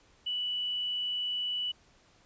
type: tone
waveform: sine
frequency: 2960 Hz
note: F#7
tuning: in tune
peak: -30 dBFS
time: 0.26-1.72 s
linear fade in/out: 10 ms
effects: pink hiss -63 dBFS RMS until 2.25 s + resampled to 16000 Hz